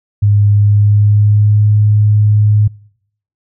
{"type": "tone with pitch glide", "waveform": "sine", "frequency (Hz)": [102.8, 105.26], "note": ["G#2", "G#2"], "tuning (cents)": [-17, 24], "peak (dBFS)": -6, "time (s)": [0.22, 2.68], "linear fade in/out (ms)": 10, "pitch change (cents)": 41, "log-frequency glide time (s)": [0.51, 1.7], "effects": ["noise-tail reverb RT60 0.7 s tail -25 dB re dry"]}